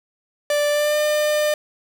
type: tone with pitch glide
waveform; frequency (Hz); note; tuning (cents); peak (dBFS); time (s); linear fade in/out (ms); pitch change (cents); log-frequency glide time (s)
45% pulse; 587.3 to 601.4; D5 to D5; 0 to +41; -17; 0.5-1.54; 2; +41; 0.7-0.98
effects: none